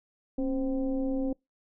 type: tone with frequency modulation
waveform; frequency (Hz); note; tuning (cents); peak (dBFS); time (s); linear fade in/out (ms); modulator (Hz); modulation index
sine; 270; C#4; -45; -26; 0.38-1.33; 5; 252; 0.83
effects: noise-tail reverb RT60 0.2 s tail -25 dB re dry